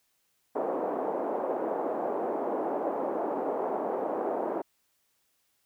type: band-pass noise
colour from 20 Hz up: white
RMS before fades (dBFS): -31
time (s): 0.55-4.62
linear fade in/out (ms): 10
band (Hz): 290 to 770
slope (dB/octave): 24
effects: white hiss -73 dBFS RMS until 5.65 s